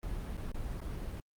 brown noise with dropouts, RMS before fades -38 dBFS, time 0.03-1.2 s, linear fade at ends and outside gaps 1 ms, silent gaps 0.37-0.376 / 0.517-0.544 / 0.805-0.815 s, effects Opus 32 kbps

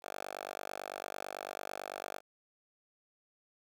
5% pulse tone with high-pass filter, 49 Hz, G1, in tune, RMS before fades -43 dBFS, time 0.02-2.21 s, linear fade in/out 50 ms, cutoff 730 Hz, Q 2.6, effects 11-bit

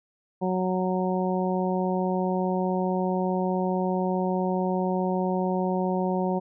harmonic tone, 184.7 Hz, F#3, 3 cents flat, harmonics 1 / 2 / 3 / 4 / 5, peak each -26 / -29 / -31 / -32 / -33 dBFS, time 0.41-6.4 s, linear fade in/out 20 ms, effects none

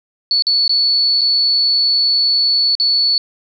sine tone with dropouts, 4435 Hz, C#8, in tune, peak -11 dBFS, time 0.31-3.18 s, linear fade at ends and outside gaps 1 ms, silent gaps 0.423-0.468 / 0.679-0.694 / 1.21-1.215 / 2.752-2.799 s, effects none

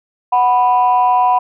sine tone pair together, 740 / 987.8 Hz, F#5 / B5, 0 / 0 cents, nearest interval perfect fourth, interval 500 cents, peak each -11 dBFS, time 0.32-1.39 s, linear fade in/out 10 ms, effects tanh soft clip ceiling -4 dBFS

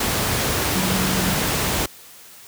sine tone in noise, 187.4 Hz, F#3, 22 cents sharp, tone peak -23 dBFS, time 0.75-1.34 s, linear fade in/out 5 ms, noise pink, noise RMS -21 dBFS, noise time 0-1.86 s, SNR -5 dB, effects white hiss -44 dBFS RMS until 2.47 s + high-pass 60 Hz 12 dB/octave

